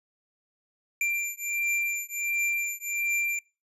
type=beating tone pair; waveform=square; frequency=2365 / 2366.4 Hz; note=D7 / D7; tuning=+12 / +13 cents; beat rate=1.4 Hz; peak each=-30 dBFS; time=1.01-3.39 s; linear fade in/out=2 ms; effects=noise-tail reverb RT60 0.3 s tail -25 dB re dry + resampled to 32000 Hz

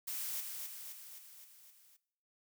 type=noise with echo; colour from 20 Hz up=blue; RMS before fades=-40 dBFS; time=0.07-0.41 s; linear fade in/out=10 ms; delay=260 ms; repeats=6; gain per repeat=-4 dB; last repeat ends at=1.97 s; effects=noise-tail reverb RT60 0.7 s tail -19 dB re dry

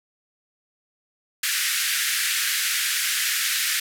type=band-pass noise; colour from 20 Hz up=pink; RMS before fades=-24 dBFS; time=1.43-3.8 s; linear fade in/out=5 ms; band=1500 to 15000 Hz; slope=48 dB/octave; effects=none

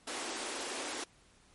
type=high-pass noise; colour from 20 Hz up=pink; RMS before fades=-39 dBFS; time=0.07-1.04 s; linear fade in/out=5 ms; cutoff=260 Hz; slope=48 dB/octave; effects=pink hiss -64 dBFS RMS until 1.54 s + MP3 48 kbps

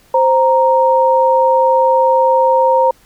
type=tone pair together; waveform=sine; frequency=523.3 / 932.4 Hz; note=C5 / A#5; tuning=0 / 0 cents; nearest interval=minor seventh; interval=1000 cents; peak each=-11 dBFS; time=0.14-2.91 s; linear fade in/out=5 ms; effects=pink hiss -50 dBFS RMS until 3.05 s

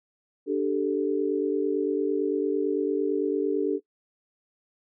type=chord; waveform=sine; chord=D suspended fourth; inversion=none; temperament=just; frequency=293.7 / 391.6 / 440.5 Hz; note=D4 / G4 / A4; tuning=0 / -2 / +2 cents; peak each=-27 dBFS; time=0.46-3.8 s; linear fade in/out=50 ms; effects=noise-tail reverb RT60 0.1 s tail -19 dB re dry

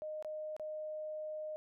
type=tone with dropouts; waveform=sine; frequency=616 Hz; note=D#5; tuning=17 cents flat; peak=-39 dBFS; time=0.02-1.56 s; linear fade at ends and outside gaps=0 ms; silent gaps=0.225-0.247 / 0.565-0.597 s; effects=none

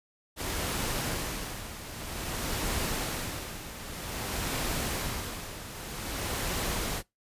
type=noise with tremolo; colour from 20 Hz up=pink; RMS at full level=-31 dBFS; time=0.36-7.03 s; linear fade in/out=50 ms; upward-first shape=sine; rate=0.52 Hz; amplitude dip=70%; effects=noise-tail reverb RT60 0.2 s tail -24 dB re dry + resampled to 32000 Hz

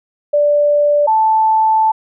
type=tone pair in turn; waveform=sine; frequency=586 / 878 Hz; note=D5 / A5; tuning=-4 / -4 cents; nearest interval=perfect fifth; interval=700 cents; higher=second; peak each=-9 dBFS; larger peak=neither; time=0.33-1.07 / 1.07-1.92 s; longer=second; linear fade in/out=10 ms; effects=none

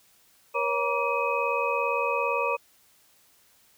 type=tone cluster; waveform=sine; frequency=476.4 / 554 / 951 / 1158 / 2522 Hz; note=A#4 / C#5 / A#5 / D6 / D#7; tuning=+38 / -1 / +34 / -25 / +23 cents; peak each=-30 dBFS; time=0.54-2.57 s; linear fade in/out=20 ms; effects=white hiss -61 dBFS RMS until 3.77 s

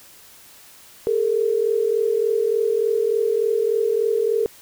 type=tone pair together; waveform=sine; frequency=412.8 / 456.2 Hz; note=G#4 / A#4; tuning=-10 / -37 cents; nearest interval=major second; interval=173 cents; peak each=-21 / -19 dBFS; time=1.07-4.46 s; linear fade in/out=0 ms; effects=white hiss -47 dBFS RMS until 4.61 s

